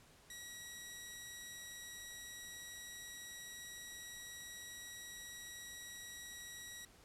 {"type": "tone", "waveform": "10% pulse", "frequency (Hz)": 1919, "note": "A#6", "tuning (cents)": 50, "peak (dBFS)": -39, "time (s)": [0.3, 6.85], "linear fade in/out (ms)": 2, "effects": ["pink hiss -64 dBFS RMS until 7.04 s", "low-pass 12000 Hz 12 dB/octave"]}